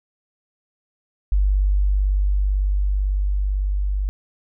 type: tone with level ramp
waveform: sine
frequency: 49 Hz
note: G1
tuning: in tune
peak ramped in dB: -14 to -19 dBFS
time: 1.32-4.09 s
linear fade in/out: 0 ms
effects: none